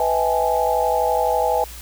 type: tone cluster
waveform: sine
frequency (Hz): 498 / 645 / 803 / 855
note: B4 / E5 / G5 / A5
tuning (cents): +14 / -38 / +41 / -50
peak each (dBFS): -22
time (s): 0-1.64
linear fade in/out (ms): 2
effects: added 60 Hz sine -37 dBFS peak until 1.81 s + white hiss -39 dBFS RMS until 1.81 s